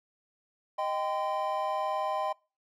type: chord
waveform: triangle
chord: C minor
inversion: first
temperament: equal with one note detuned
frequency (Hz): 622.3 / 784 / 1024.4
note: Eb5 / G5 / C6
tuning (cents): 0 / 0 / -37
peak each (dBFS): -31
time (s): 0.78-2.33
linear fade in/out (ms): 10
effects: noise-tail reverb RT60 0.3 s tail -24 dB re dry